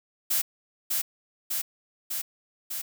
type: noise with echo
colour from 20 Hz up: blue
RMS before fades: -25 dBFS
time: 0.3-0.42 s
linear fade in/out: 10 ms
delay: 600 ms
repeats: 4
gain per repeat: -2 dB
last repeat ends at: 2.82 s
effects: none